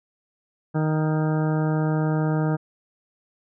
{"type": "harmonic tone with a mistuned harmonic", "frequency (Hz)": 155.56, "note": "D#3", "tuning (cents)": 0, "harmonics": [1, 2, 3, 4, 5, 6, 8, 9, 10], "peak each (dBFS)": [-21, -27, -31, -33, -35, -37, -39, -40, -41], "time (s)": [0.74, 2.57], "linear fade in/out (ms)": 20, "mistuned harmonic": 10, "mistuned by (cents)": 37, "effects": []}